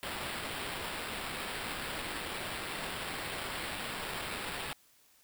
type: noise with sample-and-hold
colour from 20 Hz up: violet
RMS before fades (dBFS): -39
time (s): 0.03-4.73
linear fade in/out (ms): 0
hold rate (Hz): 6300
effects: white hiss -65 dBFS RMS until 5.23 s